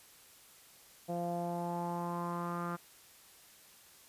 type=tone with low-pass filter sweep; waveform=sawtooth; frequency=172.9 Hz; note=F3; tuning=17 cents flat; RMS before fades=-37 dBFS; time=1.08-2.77 s; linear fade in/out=20 ms; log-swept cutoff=640 to 1300 Hz; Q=5.2; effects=white hiss -59 dBFS RMS until 4.08 s + resampled to 32000 Hz